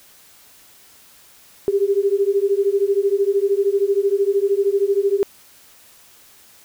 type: beating tone pair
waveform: sine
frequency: 392 / 405 Hz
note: G4 / G#4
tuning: 0 / -43 cents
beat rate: 13 Hz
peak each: -18 dBFS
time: 1.68-5.23 s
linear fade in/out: 0 ms
effects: white hiss -49 dBFS RMS until 6.64 s